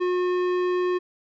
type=tone with tanh clipping; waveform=sine; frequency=360.9 Hz; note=F#4; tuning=43 cents flat; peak=-23 dBFS; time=0-0.99 s; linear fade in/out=20 ms; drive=15 dB; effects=none